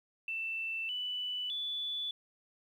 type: tone with pitch steps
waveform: sine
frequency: 2667 / 2978 / 3460 Hz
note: E7 / F#7 / A7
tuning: +20 / +11 / -30 cents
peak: -34 dBFS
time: 0.28-2.11 s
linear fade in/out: 2 ms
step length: 610 ms
effects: 11-bit

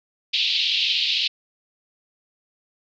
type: band-pass noise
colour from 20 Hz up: white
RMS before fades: -22 dBFS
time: 0.33-1.28 s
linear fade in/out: 10 ms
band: 2600 to 4300 Hz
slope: 48 dB/octave
effects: none

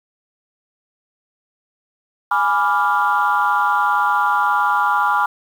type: chord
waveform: sine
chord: G# diminished seventh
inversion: none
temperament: equal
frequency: 830.6 / 987.8 / 1174.7 / 1396.9 Hz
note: G#5 / B5 / D6 / F6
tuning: 0 / 0 / 0 / 0 cents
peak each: -19 dBFS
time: 2.31-5.26 s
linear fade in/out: 5 ms
effects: tanh soft clip ceiling -6 dBFS + 7-bit

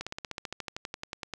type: slowing click train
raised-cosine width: 0.2 ms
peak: -18 dBFS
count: 18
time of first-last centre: 0.01-1.337 s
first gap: 56 ms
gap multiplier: 1.04
effects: none

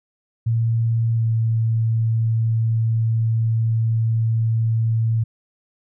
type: tone with pitch glide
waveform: sine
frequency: 114.6 to 113.02 Hz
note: A#2 to A2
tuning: -29 to +47 cents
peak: -16 dBFS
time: 0.46-5.24 s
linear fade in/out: 10 ms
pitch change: -24 cents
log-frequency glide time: 1.16-1.24 s
effects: none

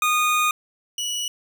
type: tone pair in turn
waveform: 25% pulse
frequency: 1231 / 2936 Hz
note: D#6 / F#7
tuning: -19 / -14 cents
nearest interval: octave + minor third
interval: 1505 cents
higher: second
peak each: -14 / -21 dBFS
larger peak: first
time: 0.02-0.51 / 0.98-1.28 s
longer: first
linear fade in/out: 2 ms
effects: none

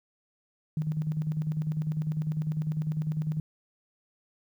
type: tone with tremolo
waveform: sine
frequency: 155 Hz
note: D#3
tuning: 6 cents flat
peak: -25 dBFS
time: 0.77-3.4 s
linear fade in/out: 2 ms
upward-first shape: square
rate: 10 Hz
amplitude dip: 55%
effects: 11-bit

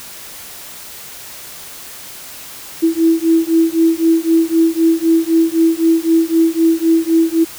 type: beating tone pair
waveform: sine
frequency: 326.2 / 330.1 Hz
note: E4 / E4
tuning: -18 / +2 cents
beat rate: 3.9 Hz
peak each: -13 dBFS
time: 2.82-7.45 s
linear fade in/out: 20 ms
effects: white hiss -33 dBFS RMS until 7.58 s

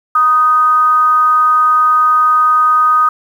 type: tone with frequency modulation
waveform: sine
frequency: 1244.5 Hz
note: D#6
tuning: in tune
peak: -7 dBFS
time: 0.15-3.09 s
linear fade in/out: 5 ms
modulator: 281 Hz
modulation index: 0.28
effects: 7-bit

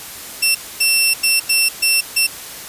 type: tone bursts at uneven times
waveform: 15% pulse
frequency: 2700 Hz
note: E7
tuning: 41 cents sharp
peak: -5 dBFS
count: 6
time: 0.42-0.55 / 0.8-1.14 / 1.23-1.4 / 1.49-1.69 / 1.82-2.01 / 2.16-2.27 s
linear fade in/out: 10 ms
effects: white hiss -32 dBFS RMS until 2.68 s + resampled to 32000 Hz

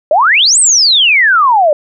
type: exponential two-way sweep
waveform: sine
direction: up then down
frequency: 570 to 8760 to 570 Hz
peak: -5 dBFS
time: 0.11-1.73 s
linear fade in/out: 2 ms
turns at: 0.59 s
effects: none

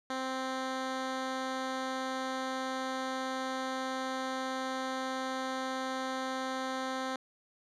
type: tone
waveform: 10% pulse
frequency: 261.6 Hz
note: C4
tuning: in tune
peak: -25 dBFS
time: 0.1-7.16 s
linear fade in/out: 2 ms
effects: low-pass 6000 Hz 12 dB/octave

